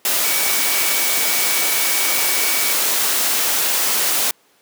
sine tone in noise, 2266 Hz, C#7, 37 cents sharp, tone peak -26 dBFS, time 0.24-2.73 s, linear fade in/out 2 ms, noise white, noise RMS -18 dBFS, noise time 0.05-4.31 s, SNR -11 dB, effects pink hiss -56 dBFS RMS until 4.61 s + high-pass 300 Hz 12 dB/octave

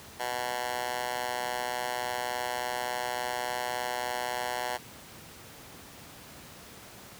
10% pulse tone with high-pass filter, 123.47 Hz, B2, in tune, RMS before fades -33 dBFS, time 0.19-4.78 s, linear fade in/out 20 ms, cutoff 840 Hz, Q 1.6, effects pink hiss -48 dBFS RMS until 7.19 s + high-pass 80 Hz 12 dB/octave

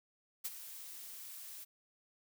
blue noise with ADSR envelope, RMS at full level -37 dBFS, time 0.44-1.65 s, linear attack 15 ms, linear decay 35 ms, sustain -12 dB, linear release 17 ms, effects none

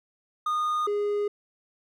triangle tone pair in turn, 1227 / 412.1 Hz, D#6 / G#4, -25 / -13 cents, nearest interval octave + perfect fifth, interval 1888 cents, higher first, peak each -22 dBFS, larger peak neither, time 0.46-0.87 / 0.87-1.28 s, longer neither, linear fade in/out 5 ms, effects none

